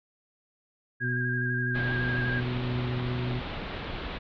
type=harmonic tone; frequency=123.47 Hz; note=B2; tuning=in tune; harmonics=1 / 2 / 3; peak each=-29 / -35 / -39 dBFS; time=1-3.42 s; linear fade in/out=50 ms
type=tone with vibrato; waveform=sine; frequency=1617 Hz; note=G#6; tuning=47 cents flat; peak=-29 dBFS; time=1-2.41 s; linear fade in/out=20 ms; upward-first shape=square; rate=12 Hz; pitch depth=26 cents each way
type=low-pass noise; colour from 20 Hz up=pink; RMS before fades=-36 dBFS; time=1.74-4.19 s; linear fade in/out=20 ms; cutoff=4000 Hz; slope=48 dB/octave
effects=none